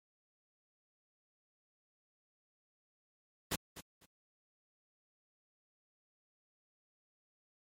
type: noise with echo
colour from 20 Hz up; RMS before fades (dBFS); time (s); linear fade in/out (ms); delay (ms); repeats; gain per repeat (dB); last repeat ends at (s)
pink; -34; 3.51-3.56; 10; 250; 2; -14; 4.06
effects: high-pass 80 Hz 12 dB/octave + MP3 64 kbps